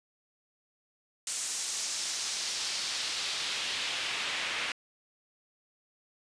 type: noise with band-pass filter sweep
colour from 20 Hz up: pink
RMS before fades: -34 dBFS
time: 1.27-4.72 s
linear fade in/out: 2 ms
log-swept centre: 7700 to 2400 Hz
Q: 1.4
effects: resampled to 22050 Hz